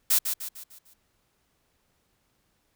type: noise with echo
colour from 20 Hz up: blue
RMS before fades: -21 dBFS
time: 0.1-0.19 s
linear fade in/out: 10 ms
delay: 150 ms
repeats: 5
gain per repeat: -7 dB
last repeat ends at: 0.94 s
effects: pink hiss -71 dBFS RMS until 2.75 s